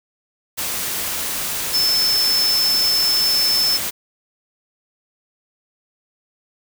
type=tone in noise; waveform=sine; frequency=5274 Hz; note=E8; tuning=in tune; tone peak=-15 dBFS; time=1.73-3.78 s; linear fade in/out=20 ms; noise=white; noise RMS=-24 dBFS; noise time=0.57-3.91 s; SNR=+6 dB; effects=none